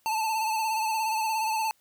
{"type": "tone with vibrato", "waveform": "square", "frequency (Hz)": 880, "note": "A5", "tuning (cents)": 0, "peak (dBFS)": -26, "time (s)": [0.06, 1.71], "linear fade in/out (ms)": 0, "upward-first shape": "sine", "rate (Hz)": 17, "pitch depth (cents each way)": 46, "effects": ["white hiss -67 dBFS RMS until 1.8 s"]}